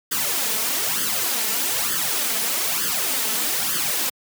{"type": "noise with flanger", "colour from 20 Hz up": "white", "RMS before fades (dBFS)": -23, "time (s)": [0.11, 4.1], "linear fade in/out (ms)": 10, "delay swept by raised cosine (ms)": [0.62, 4.62], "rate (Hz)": 1.1, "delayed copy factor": 0.75, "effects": ["high-pass 150 Hz 12 dB/octave"]}